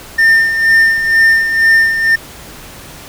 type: tone with tremolo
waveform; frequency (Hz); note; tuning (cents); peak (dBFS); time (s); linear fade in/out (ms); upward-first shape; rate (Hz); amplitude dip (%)
triangle; 1806; A6; +45; -3; 0.18-2.16; 10; sine; 2.1; 60
effects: pink hiss -33 dBFS RMS until 3.08 s